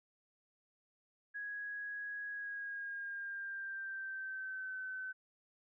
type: tone with pitch glide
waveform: sine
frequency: 1661.2 to 1523.3 Hz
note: G#6 to F#6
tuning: 0 to +50 cents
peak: -40 dBFS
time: 1.34-5.13 s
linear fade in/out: 20 ms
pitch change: -150 cents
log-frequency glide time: 2.29-4.76 s
effects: none